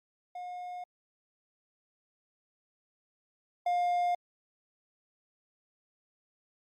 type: tone pair in turn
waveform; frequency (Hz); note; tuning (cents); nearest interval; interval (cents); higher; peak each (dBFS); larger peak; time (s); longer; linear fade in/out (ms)
triangle; 718 / 707.3; F5 / F5; +48 / +22; unison; 26; first; -36 / -24; second; 0.35-0.84 / 3.66-4.15; neither; 5
effects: Opus 48 kbps